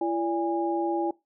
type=tone cluster; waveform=sine; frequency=337.9 / 580 / 819 Hz; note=E4 / D5 / G#5; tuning=+43 / -22 / -24 cents; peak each=-26 / -33 / -29 dBFS; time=0.01-1.11 s; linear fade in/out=5 ms; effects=noise-tail reverb RT60 0.2 s tail -20 dB re dry